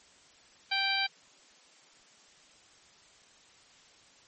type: harmonic tone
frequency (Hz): 783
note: G5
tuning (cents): -2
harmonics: 1 / 2 / 3 / 4 / 5 / 6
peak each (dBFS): -35 / -34 / -32 / -35 / -34 / -35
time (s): 0.71-1.07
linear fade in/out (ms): 10
effects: white hiss -59 dBFS RMS until 4.27 s + MP3 32 kbps